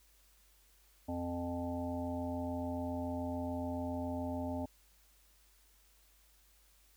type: harmonic tone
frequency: 87 Hz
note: F2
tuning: 6 cents flat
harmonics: 1 / 3 / 5 / 7 / 9 / 10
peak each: -42 / -38 / -52 / -42 / -48 / -48 dBFS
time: 1.08-4.66 s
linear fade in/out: 10 ms
effects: added 50 Hz sine -67 dBFS peak until 6.96 s + white hiss -68 dBFS RMS until 6.96 s